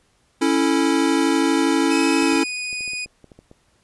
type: chord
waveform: square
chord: A major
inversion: first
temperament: equal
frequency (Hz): 277.2 / 329.6 / 440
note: C#4 / E4 / A4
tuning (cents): 0 / 0 / 0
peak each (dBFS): -20 / -20 / -26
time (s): 0.41-2.44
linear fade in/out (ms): 10
type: noise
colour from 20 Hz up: violet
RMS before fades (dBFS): -39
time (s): 1.16-1.43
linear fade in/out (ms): 0
type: tone with pitch glide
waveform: sawtooth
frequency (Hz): 2552 to 2478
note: D#7 to D#7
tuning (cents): +43 to -8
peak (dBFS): -22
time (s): 1.9-3.06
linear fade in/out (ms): 20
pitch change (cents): -51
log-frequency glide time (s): 2.25-2.37
type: clicks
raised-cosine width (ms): 2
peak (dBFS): -30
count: 12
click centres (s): 2.227 / 2.329 / 2.36 / 2.729 / 2.808 / 2.878 / 2.934 / 3.06 / 3.243 / 3.318 / 3.39 / 3.514
effects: pink hiss -62 dBFS RMS until 3.83 s + resampled to 24000 Hz